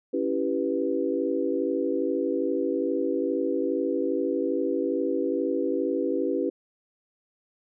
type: chord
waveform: sine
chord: C# half-diminished seventh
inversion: none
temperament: equal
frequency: 277.2 / 329.6 / 392 / 493.9 Hz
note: C#4 / E4 / G4 / B4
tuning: 0 / 0 / 0 / 0 cents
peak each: -29 dBFS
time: 0.13-6.5 s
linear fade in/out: 10 ms
effects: none